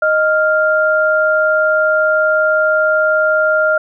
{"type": "tone pair together", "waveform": "sine", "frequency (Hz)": [622.2, 1396.9], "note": ["D#5", "F6"], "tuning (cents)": [0, 0], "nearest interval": "octave + major second", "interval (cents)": 1400, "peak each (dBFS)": -13, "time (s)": [0.02, 3.78], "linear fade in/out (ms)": 5, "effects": []}